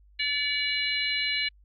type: harmonic tone with a mistuned harmonic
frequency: 579 Hz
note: D5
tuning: 25 cents flat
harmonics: 3 / 4 / 5 / 6 / 7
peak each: -35 / -29 / -32 / -39 / -30 dBFS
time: 0.19-1.49 s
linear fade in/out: 10 ms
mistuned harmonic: 4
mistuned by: -31 cents
effects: added 50 Hz sine -54 dBFS peak until 1.64 s + AAC 64 kbps